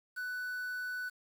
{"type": "tone with quantisation", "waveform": "triangle", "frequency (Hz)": 1491, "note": "F#6", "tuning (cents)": 13, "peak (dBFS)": -34, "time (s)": [0.16, 1.1], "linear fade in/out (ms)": 20, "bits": 9, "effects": []}